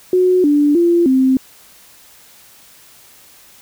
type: tone with pitch steps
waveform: sine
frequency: 366.1 / 292.1 / 343.5 / 261.9 Hz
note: F#4 / D4 / F4 / C4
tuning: -18 / -9 / -29 / +2 cents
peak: -9 dBFS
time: 0.13-1.37 s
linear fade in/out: 2 ms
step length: 310 ms
effects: white hiss -45 dBFS RMS until 3.61 s